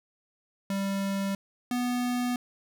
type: tone pair in turn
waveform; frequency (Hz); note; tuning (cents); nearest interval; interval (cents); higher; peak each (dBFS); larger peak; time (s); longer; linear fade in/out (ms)
square; 196.4 / 246; G3 / B3; +4 / -7; major third; 389; second; -28 / -27; second; 0.7-1.35 / 1.71-2.36; neither; 2
effects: none